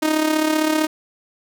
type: tone with amplitude modulation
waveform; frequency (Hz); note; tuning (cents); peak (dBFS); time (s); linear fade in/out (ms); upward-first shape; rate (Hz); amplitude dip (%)
sawtooth; 310.8; D#4; -2; -10; 0.02-0.87; 10; sine; 35.5; 60
effects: none